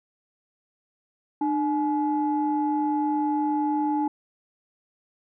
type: tone pair together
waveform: sine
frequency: 300.5 / 850 Hz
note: D4 / G#5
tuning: +40 / +40 cents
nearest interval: octave + tritone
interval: 1800 cents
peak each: -23 / -25 dBFS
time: 1.41-4.08 s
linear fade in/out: 5 ms
effects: tanh soft clip ceiling -14 dBFS